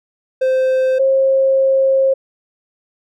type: tone pair in turn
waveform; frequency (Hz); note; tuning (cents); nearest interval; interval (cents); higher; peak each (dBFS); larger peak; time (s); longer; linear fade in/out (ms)
triangle / sine; 520 / 535.5; C5 / C5; -11 / +40; minor second; 51; second; -10; neither; 0.41-0.99 / 0.99-2.14; second; 10
effects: none